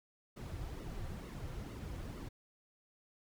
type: noise with flanger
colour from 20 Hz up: brown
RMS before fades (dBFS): -44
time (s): 0.36-2.29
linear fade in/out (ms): 10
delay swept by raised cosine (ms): 1.2 to 4.8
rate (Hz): 2.2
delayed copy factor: -0.65
effects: none